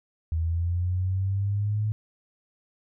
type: linear sweep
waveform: sine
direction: up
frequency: 80 to 108.1 Hz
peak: -23 dBFS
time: 0.32-1.92 s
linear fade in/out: 0 ms
effects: none